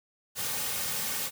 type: noise with comb filter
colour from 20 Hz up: white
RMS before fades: -32 dBFS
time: 0.35-1.31 s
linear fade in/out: 50 ms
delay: 3 ms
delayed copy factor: -0.65
effects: none